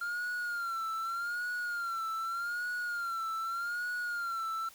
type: tone with vibrato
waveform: triangle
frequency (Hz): 1391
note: F6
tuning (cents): -7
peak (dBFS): -31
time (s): 0.01-4.69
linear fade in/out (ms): 5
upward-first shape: sine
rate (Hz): 0.83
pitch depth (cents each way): 84
effects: white hiss -56 dBFS RMS until 4.74 s